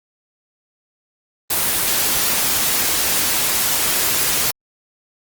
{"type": "noise", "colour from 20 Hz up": "white", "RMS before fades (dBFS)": -18, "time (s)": [1.5, 4.51], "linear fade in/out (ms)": 5, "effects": ["Opus 24 kbps"]}